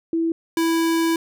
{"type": "tone pair in turn", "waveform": ["sine", "square"], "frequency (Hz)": [329.6, 329.6], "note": ["E4", "E4"], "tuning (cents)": [0, 0], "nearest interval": "unison", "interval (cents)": 0, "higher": "neither", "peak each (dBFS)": -18, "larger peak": "neither", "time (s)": [[0.13, 0.32], [0.57, 1.16]], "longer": "second", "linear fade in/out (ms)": 2, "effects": []}